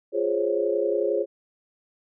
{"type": "chord", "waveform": "sine", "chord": "Db major seventh", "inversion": "first", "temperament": "equal", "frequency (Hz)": [349.2, 415.3, 523.3, 554.4], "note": ["F4", "Ab4", "C5", "Db5"], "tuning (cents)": [0, 0, 0, 0], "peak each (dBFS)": [-28, -25, -28, -27], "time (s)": [0.12, 1.26], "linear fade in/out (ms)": 50, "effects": []}